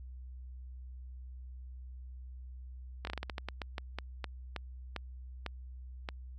slowing click train, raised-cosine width 0.3 ms, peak -21 dBFS, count 17, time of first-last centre 3.05-6.088 s, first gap 22 ms, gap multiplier 1.25, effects added 63 Hz sine -44 dBFS peak until 6.38 s

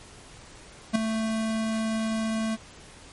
square tone with ADSR envelope, 221.5 Hz, A3, 12 cents sharp, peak -17 dBFS, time 0.93-2.57 s, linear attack 25 ms, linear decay 5 ms, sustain -9 dB, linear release 33 ms, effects pink hiss -48 dBFS RMS until 3.12 s + MP3 48 kbps

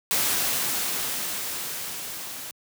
white noise with level ramp, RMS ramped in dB -23 to -37 dBFS, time 0.11-2.51 s, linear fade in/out 0 ms, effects high-pass 100 Hz 12 dB/octave

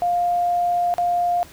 sine tone with dropouts, 703 Hz, F5, 11 cents sharp, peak -17 dBFS, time 0.02-1.43 s, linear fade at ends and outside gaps 0 ms, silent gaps 0.94-0.982 s, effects pink hiss -45 dBFS RMS until 1.52 s

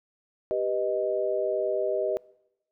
sine chord, G augmented, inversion none, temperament equal, 392 / 493.9 / 622.3 Hz, G4 / B4 / D#5, 0 / 0 / 0 cents, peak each -29 / -30 / -27 dBFS, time 0.51-2.17 s, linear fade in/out 0 ms, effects noise-tail reverb RT60 0.9 s tail -24 dB re dry

